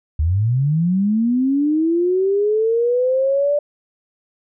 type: linear sweep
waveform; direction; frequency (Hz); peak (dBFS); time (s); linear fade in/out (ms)
sine; up; 71.6 to 589; -14; 0.19-3.59; 5
effects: none